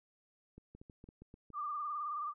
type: clicks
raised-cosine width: 3 ms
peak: -40 dBFS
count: 9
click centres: 0.58 / 0.75 / 0.815 / 0.898 / 1.041 / 1.089 / 1.22 / 1.341 / 1.503 s
type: tone with vibrato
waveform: sine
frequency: 1191 Hz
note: D6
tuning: 24 cents sharp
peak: -36 dBFS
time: 1.53-2.34 s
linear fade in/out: 50 ms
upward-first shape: sine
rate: 19 Hz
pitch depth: 55 cents each way
effects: none